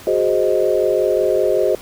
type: chord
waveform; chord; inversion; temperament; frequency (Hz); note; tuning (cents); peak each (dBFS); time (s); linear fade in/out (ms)
sine; Ab dominant seventh; third; equal; 370 / 415.3 / 523.3 / 622.3; Gb4 / Ab4 / C5 / Eb5; 0 / 0 / 0 / 0; -19; 0.07-1.75; 2
effects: pink hiss -39 dBFS RMS until 1.81 s